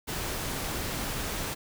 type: noise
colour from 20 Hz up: pink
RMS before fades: -33 dBFS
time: 0.07-1.55 s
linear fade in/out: 20 ms
effects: none